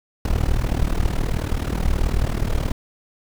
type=noise with amplitude modulation; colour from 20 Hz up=brown; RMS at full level=-17 dBFS; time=0.25-2.72 s; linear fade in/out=2 ms; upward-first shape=sine; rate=38.7 Hz; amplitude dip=85%; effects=none